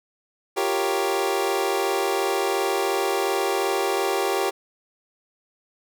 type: chord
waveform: 25% pulse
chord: G half-diminished seventh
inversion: third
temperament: equal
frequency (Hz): 349.2 / 392 / 466.2 / 554.4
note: F4 / G4 / Bb4 / Db5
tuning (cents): 0 / 0 / 0 / 0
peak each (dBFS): -26 / -20 / -25 / -26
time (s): 0.56-4.51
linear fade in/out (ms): 20
effects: none